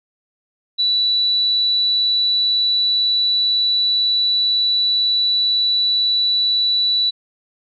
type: tone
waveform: sine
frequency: 3951 Hz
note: B7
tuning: in tune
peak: -14 dBFS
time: 0.78-7.11 s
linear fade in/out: 20 ms
effects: none